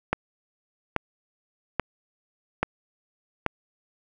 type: click train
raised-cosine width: 0.5 ms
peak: -7 dBFS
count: 5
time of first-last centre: 0.13-3.463 s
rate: 1.2 Hz
effects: none